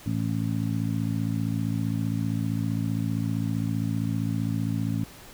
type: harmonic tone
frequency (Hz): 55.3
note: A1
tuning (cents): +9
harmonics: 2 / 3 / 4 / 5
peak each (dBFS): -28 / -30 / -31 / -32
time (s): 0.06-5.04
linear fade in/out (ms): 5
effects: pink hiss -47 dBFS RMS until 5.33 s